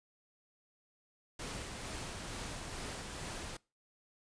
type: noise with tremolo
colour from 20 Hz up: pink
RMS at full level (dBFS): -42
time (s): 1.39-3.57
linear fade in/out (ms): 5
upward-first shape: sine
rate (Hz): 2.2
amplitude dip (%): 25
effects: noise-tail reverb RT60 0.3 s tail -24 dB re dry + resampled to 22050 Hz